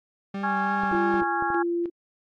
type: tone with vibrato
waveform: 40% pulse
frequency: 196 Hz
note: G3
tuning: in tune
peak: -28 dBFS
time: 0.34-1.21 s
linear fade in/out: 5 ms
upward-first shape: sine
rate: 3 Hz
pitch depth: 17 cents each way
type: harmonic tone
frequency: 276.1 Hz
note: C#4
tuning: 7 cents flat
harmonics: 3 / 4 / 5 / 6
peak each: -26 / -32 / -30 / -31 dBFS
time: 0.43-1.63 s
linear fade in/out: 10 ms
type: clicks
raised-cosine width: 2 ms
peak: -24 dBFS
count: 7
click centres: 0.835 / 0.915 / 0.949 / 1.142 / 1.22 / 1.424 / 1.503 s
type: tone with tremolo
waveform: sine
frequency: 343.6 Hz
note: F4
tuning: 28 cents flat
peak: -23 dBFS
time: 0.92-1.9 s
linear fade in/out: 10 ms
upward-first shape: square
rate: 1.6 Hz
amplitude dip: 60%
effects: low-pass 3000 Hz 12 dB/octave + AAC 48 kbps